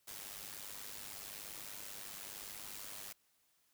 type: noise with amplitude modulation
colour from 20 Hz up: white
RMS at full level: -45 dBFS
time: 0.07-3.13 s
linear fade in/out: 10 ms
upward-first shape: sine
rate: 101 Hz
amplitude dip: 70%
effects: white hiss -75 dBFS RMS until 3.73 s